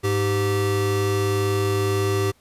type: tone pair together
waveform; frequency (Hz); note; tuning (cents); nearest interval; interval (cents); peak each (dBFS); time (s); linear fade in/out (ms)
square; 102.51 / 389.6; G#2 / G4; -22 / -11; octave + major seventh; 2311; -23; 0.03-2.32; 20
effects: pink hiss -60 dBFS RMS until 2.4 s + resampled to 32000 Hz